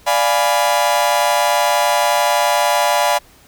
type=chord; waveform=40% pulse; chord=D diminished seventh; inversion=none; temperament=equal; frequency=587.3 / 698.5 / 830.6 / 987.8 Hz; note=D5 / F5 / Ab5 / Cb6; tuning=0 / 0 / 0 / 0 cents; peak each=-18 dBFS; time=0.06-3.19 s; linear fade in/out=20 ms; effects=pink hiss -48 dBFS RMS until 3.47 s